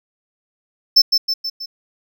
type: tone with echo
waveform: triangle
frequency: 5290 Hz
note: E8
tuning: 5 cents sharp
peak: -5 dBFS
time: 0.96-1.02 s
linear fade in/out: 10 ms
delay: 160 ms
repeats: 4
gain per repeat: -5 dB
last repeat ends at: 1.66 s
effects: none